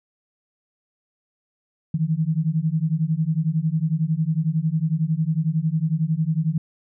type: beating tone pair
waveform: sine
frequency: 153.8 / 164.8 Hz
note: D#3 / E3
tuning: -20 / 0 cents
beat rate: 11 Hz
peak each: -22 dBFS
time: 1.94-6.58 s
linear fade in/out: 5 ms
effects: none